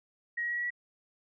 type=tone with pitch steps; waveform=sine; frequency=1892 / 1903 / 1914 / 1925.1 / 1936.2 Hz; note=A#6 / A#6 / A#6 / B6 / B6; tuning=+25 / +35 / +45 / -45 / -35 cents; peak=-30 dBFS; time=0.37-0.705 s; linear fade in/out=10 ms; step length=67 ms; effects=none